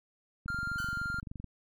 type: click train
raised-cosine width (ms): 5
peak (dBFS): -29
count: 24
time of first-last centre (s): 0.46-1.443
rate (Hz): 23.4
type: tone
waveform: triangle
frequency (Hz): 1396.9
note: F6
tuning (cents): 0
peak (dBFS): -31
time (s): 0.48-1.2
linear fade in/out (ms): 2
type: tone with exponential decay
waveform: sawtooth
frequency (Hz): 1513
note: F#6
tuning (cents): +38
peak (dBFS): -35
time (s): 0.78-1.21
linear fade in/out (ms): 5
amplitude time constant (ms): 93
effects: none